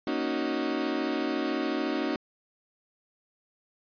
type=chord; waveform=35% pulse; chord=D# minor seventh; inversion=second; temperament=equal; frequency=233.1 / 277.2 / 311.1 / 370 Hz; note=A#3 / C#4 / D#4 / F#4; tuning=0 / 0 / 0 / 0 cents; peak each=-34 / -30 / -30 / -32 dBFS; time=0.07-2.16 s; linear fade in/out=2 ms; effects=resampled to 11025 Hz